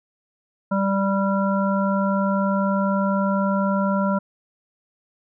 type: harmonic tone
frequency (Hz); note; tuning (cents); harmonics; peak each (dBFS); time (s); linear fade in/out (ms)
196; G3; 0; 1 / 3 / 5 / 7; -20 / -25 / -27 / -28; 0.71-4.19; 10
effects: none